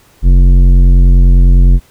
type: tone with tanh clipping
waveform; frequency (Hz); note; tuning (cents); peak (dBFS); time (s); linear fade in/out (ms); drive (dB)
sine; 44.91; F1; +49; -4; 0.22-1.8; 50; 12
effects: pink hiss -47 dBFS RMS until 1.9 s